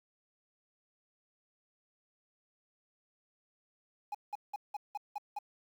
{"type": "tone bursts", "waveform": "triangle", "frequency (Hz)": 828, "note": "G#5", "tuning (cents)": -5, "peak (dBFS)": -33, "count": 7, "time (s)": [4.12, 5.389], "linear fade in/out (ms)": 5, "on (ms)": 27, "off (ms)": 180, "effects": ["10-bit"]}